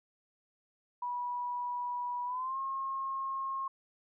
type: tone with pitch glide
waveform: sine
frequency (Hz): 976 to 1076.7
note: B5 to C6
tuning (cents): -21 to +49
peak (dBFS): -33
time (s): 1.02-3.68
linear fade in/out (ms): 5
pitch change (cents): +170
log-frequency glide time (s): 2.25-2.58
effects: none